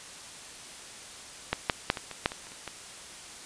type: clicks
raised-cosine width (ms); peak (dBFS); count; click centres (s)
0.3; -9 / -6 / -6 / -18 / -22 / -7 / -21 / -30 / -29 / -20; 10; 1.53 / 1.698 / 1.901 / 1.972 / 2.113 / 2.259 / 2.319 / 2.469 / 2.519 / 2.677
effects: white hiss -45 dBFS RMS until 3.45 s + resampled to 22050 Hz